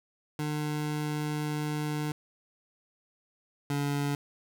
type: tone pair in turn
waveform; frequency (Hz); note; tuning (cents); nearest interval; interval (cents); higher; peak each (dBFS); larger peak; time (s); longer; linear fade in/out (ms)
25% pulse; 150.4 / 143.09; D3 / D3; +42 / -45; minor second; 87; first; -26 / -24; second; 0.39-2.12 / 3.7-4.15; first; 2
effects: none